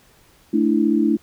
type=chord; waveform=sine; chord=A suspended fourth; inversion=none; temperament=equal; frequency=220 / 293.7 / 329.6 Hz; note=A3 / D4 / E4; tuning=0 / 0 / 0 cents; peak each=-19 dBFS; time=0.53-1.17 s; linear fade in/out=10 ms; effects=pink hiss -54 dBFS RMS until 1.22 s